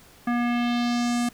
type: tone with low-pass filter sweep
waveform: square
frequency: 240 Hz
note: B3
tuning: 49 cents flat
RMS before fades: -24 dBFS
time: 0.27-1.29 s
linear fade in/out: 5 ms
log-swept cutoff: 1600 to 9900 Hz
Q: 1.8
effects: pink hiss -52 dBFS RMS until 1.33 s